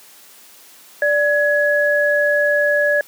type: tone pair together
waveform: sine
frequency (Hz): 587 / 1681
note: D5 / G#6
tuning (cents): -1 / +20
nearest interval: octave + tritone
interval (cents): 1821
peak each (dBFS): -16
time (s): 1.02-3.01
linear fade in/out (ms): 2
effects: white hiss -45 dBFS RMS until 3.07 s + high-pass 200 Hz 12 dB/octave